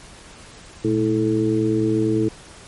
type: harmonic tone with a mistuned harmonic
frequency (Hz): 108.9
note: A2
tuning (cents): -17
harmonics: 1 / 2 / 3 / 4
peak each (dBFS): -24 / -25 / -19 / -23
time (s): 0.84-2.29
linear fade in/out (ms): 10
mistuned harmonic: 1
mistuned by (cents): +140
effects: pink hiss -43 dBFS RMS until 2.67 s + MP3 48 kbps